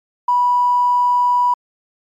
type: tone with tanh clipping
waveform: triangle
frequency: 980 Hz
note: B5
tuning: 14 cents flat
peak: -11 dBFS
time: 0.28-1.54 s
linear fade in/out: 5 ms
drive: 2 dB
effects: MP3 64 kbps